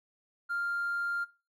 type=tone with hard clipping; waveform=triangle; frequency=1396.9 Hz; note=F6; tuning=in tune; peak=-30 dBFS; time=0.49-1.25 s; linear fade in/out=20 ms; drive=2 dB; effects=noise-tail reverb RT60 0.3 s tail -17 dB re dry